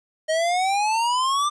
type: exponential sweep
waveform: square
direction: up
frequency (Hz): 622.3 to 1200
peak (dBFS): -20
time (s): 0.28-1.5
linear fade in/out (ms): 20
effects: resampled to 22050 Hz + 9-bit